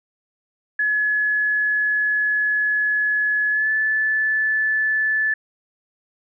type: tone with pitch glide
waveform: sine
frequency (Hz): 1700 to 1740.7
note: G#6 to A6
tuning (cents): +40 to -19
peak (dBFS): -17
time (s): 0.79-5.34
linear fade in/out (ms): 5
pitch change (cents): +41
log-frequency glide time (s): 3.51-3.7
effects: none